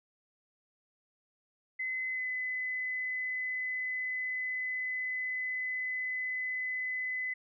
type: tone with pitch glide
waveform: sine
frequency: 2038 to 2016 Hz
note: C7 to B6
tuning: -46 to +35 cents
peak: -32 dBFS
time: 1.79-7.34 s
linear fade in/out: 10 ms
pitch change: -19 cents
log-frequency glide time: 2.11-2.27 s
effects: none